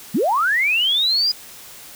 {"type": "linear sweep", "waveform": "sine", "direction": "up", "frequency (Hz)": [160.1, 4978], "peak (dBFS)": -15, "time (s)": [0.14, 1.32], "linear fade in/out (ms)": 10, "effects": ["white hiss -40 dBFS RMS until 1.95 s"]}